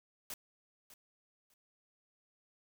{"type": "noise with echo", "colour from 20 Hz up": "white", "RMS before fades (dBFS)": -43, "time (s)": [0.3, 0.34], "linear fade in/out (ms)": 2, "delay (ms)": 600, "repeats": 2, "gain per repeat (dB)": -14, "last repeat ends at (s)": 1.54, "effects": []}